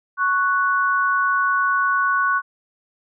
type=tone pair together; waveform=sine; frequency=1108.7 / 1480 Hz; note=C#6 / F#6; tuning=0 / 0 cents; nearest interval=perfect fourth; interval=500 cents; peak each=-19 dBFS; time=0.17-2.42 s; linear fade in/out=50 ms; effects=none